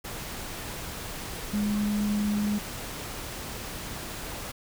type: tone in noise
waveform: sine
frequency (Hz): 207.7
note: G#3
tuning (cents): 0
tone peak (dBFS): -24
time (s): 1.53-2.59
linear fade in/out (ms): 10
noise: pink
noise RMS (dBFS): -37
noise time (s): 0.04-4.52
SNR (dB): +10
effects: none